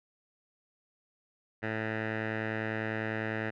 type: tone with low-pass filter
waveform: 10% pulse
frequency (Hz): 110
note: A2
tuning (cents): 0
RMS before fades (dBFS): -34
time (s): 1.62-3.51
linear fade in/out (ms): 20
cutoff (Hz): 2000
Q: 4.2
effects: none